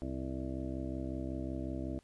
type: harmonic tone with a mistuned harmonic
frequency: 65.41 Hz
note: C2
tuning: in tune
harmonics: 1 / 2 / 3 / 4 / 5 / 6 / 7 / 9 / 10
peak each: -41 / -44 / -48 / -41 / -42 / -54 / -53 / -48 / -51 dBFS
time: 0.02-1.99 s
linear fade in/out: 0 ms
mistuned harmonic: 7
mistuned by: +15 cents
effects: pink hiss -69 dBFS RMS until 2.03 s + resampled to 24000 Hz